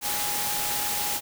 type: tone in noise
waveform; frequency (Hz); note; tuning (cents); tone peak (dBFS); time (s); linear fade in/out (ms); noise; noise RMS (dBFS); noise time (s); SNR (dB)
sine; 828; G#5; -5; -34; 0.01-1.21; 50; white; -28; 0.01-1.21; -9
effects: none